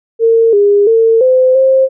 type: tone with pitch steps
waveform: sine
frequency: 455.7 / 406.9 / 452.4 / 514 / 529 Hz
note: A#4 / G#4 / A4 / C5 / C5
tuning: -39 / -35 / +48 / -31 / +19 cents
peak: -5 dBFS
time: 0.19-1.89 s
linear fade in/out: 50 ms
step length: 340 ms
effects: none